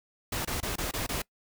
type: noise bursts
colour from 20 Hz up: pink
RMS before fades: -32 dBFS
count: 6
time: 0.32-1.22 s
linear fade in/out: 5 ms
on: 130 ms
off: 24 ms
effects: noise-tail reverb RT60 0.1 s tail -23 dB re dry